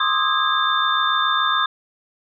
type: tone cluster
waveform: sine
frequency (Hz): 1058 / 1210 / 1277 / 1640 / 3584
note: C6 / D#6 / D#6 / G#6 / A7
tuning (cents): +19 / -49 / +45 / -22 / +31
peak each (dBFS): -23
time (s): 0-1.66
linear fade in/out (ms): 5
effects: none